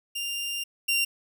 sawtooth tone pair in turn, 2794 / 2770 Hz, F7 / F7, 0 / -15 cents, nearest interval unison, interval 15 cents, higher first, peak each -26 / -19 dBFS, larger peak second, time 0.15-0.64 / 0.88-1.05 s, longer first, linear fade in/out 10 ms, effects none

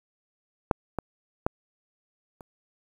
clicks, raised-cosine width 1 ms, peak -6 / -14 / -9 / -30 dBFS, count 4, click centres 0.712 / 0.987 / 1.465 / 2.408 s, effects 8-bit

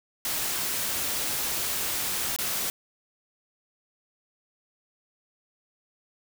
white noise with dropouts, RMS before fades -29 dBFS, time 0.25-2.7 s, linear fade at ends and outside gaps 1 ms, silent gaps 2.363-2.387 s, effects none

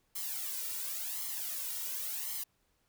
blue noise with flanger, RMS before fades -38 dBFS, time 0.15-2.44 s, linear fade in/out 10 ms, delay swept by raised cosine 0.95 to 2.15 ms, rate 0.92 Hz, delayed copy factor +0.95, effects pink hiss -75 dBFS RMS until 2.88 s

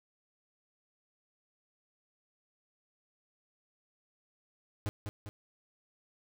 45% pulse tone with echo, 103.83 Hz, G#2, in tune, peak -31 dBFS, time 4.86-4.89 s, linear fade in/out 0 ms, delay 200 ms, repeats 2, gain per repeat -5 dB, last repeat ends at 5.29 s, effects none

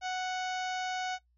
harmonic tone, 740 Hz, F#5, in tune, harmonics 1 / 2 / 3 / 4 / 5 / 6 / 7 / 8 / 9, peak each -33 / -39 / -43 / -45 / -47 / -49 / -50 / -51 / -52 dBFS, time 0.01-1.19 s, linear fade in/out 50 ms, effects noise-tail reverb RT60 0.1 s tail -18 dB re dry + added 60 Hz sine -67 dBFS peak until 1.37 s

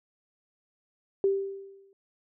sine tone with exponential decay, 392 Hz, G4, in tune, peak -19 dBFS, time 1.24-1.93 s, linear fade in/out 1 ms, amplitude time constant 150 ms, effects none

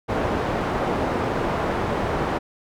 white low-pass noise, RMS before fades -24 dBFS, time 0.08-2.39 s, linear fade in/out 20 ms, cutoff 830 Hz, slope 12 dB/octave, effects none

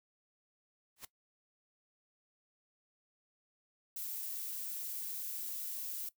white noise with exponential growth, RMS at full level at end -41 dBFS, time 0.96-1.05 s, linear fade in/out 5 ms, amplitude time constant 19 ms
violet noise, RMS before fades -41 dBFS, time 3.96-6.09 s, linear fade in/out 5 ms
effects noise-tail reverb RT60 0.1 s tail -18 dB re dry

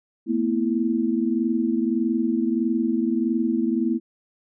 sine chord, A suspended second, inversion none, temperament equal with one note detuned, 225.3 / 246.9 / 329.6 Hz, A3 / B3 / E4, +41 / 0 / 0 cents, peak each -24 dBFS, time 0.26-4 s, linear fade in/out 50 ms, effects none

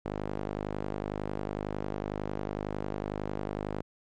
sawtooth tone with band-pass filter, 51 Hz, G#1, 31 cents flat, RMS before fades -35 dBFS, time 0.05-3.82 s, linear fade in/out 5 ms, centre 470 Hz, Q 0.74, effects MP3 48 kbps

